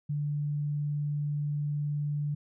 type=tone; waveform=sine; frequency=146.83 Hz; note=D3; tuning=in tune; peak=-28 dBFS; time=0.09-2.35 s; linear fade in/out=10 ms; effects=none